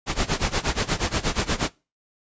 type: noise with tremolo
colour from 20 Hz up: pink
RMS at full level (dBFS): -21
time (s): 0.06-1.71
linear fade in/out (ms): 50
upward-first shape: sine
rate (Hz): 8.4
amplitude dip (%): 90
effects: noise-tail reverb RT60 0.3 s tail -24 dB re dry + resampled to 16000 Hz